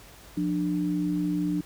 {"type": "tone pair together", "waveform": "sine", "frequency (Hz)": [176.8, 297.3], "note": ["F3", "D4"], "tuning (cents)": [22, 21], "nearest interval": "major sixth", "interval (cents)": 899, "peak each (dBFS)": [-28, -26], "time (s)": [0.37, 1.61], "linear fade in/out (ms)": 5, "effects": ["added 50 Hz sine -56 dBFS peak until 1.65 s", "pink hiss -50 dBFS RMS until 1.65 s"]}